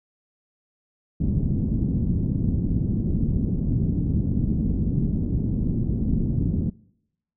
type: low-pass noise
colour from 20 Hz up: white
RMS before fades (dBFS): -23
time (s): 1.2-6.7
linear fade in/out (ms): 5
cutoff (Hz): 230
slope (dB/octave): 24
effects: noise-tail reverb RT60 0.8 s tail -24 dB re dry